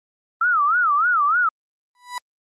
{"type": "tone with vibrato", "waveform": "sine", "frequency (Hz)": 1300, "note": "E6", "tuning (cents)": -24, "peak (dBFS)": -15, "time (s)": [0.41, 1.49], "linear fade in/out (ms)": 5, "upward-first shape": "sine", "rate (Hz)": 3.3, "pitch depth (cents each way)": 220}
{"type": "tone with exponential growth", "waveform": "35% pulse", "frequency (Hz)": 986, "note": "B5", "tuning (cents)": -3, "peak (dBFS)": -21, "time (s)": [1.95, 2.18], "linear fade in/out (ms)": 1, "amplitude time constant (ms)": 49}
{"effects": ["Opus 32 kbps"]}